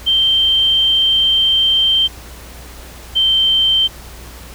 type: tone pair in turn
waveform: sine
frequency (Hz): 3136 / 3120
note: G7 / G7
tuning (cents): 0 / -9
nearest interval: unison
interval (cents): 9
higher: first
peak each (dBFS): -10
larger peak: neither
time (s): 0.06-2.08 / 3.15-3.88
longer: first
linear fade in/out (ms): 20
effects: added 60 Hz sine -35 dBFS peak until 4.54 s + pink hiss -37 dBFS RMS until 4.54 s